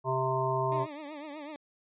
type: harmonic tone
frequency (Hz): 130.81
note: C3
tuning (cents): 0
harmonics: 1 / 3 / 5 / 7 / 8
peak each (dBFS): -33 / -33 / -33 / -33 / -33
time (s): 0.04-0.87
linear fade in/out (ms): 50
type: tone with vibrato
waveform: 20% pulse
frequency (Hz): 297.5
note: D4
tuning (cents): +22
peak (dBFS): -35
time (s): 0.72-1.56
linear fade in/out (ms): 0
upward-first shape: triangle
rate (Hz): 8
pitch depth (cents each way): 120
effects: resampled to 8000 Hz